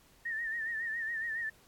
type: tone with vibrato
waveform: sine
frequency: 1818 Hz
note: A#6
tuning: 44 cents flat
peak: -33 dBFS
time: 0.25-1.5 s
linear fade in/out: 10 ms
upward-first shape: sine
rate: 7.2 Hz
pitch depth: 67 cents each way
effects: pink hiss -63 dBFS RMS until 1.67 s + AAC 64 kbps